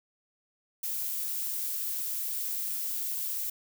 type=noise; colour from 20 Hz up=violet; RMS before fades=-33 dBFS; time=0.83-3.5 s; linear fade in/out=5 ms; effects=none